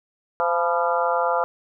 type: harmonic tone with a mistuned harmonic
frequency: 172 Hz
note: F3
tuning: 26 cents flat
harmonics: 3 / 4 / 5 / 6 / 7 / 8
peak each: -24 / -25 / -26 / -27 / -27 / -28 dBFS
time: 0.4-1.44 s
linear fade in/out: 0 ms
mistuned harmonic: 6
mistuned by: -74 cents
effects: none